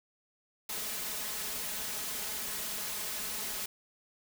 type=noise with comb filter; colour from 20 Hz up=white; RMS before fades=-37 dBFS; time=0.69-3.66 s; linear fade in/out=5 ms; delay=4.7 ms; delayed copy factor=+0.65; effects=none